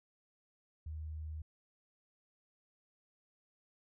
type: tone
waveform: sine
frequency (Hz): 77.78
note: D#2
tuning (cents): 0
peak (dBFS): -40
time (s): 0.86-1.42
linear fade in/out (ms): 5
effects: none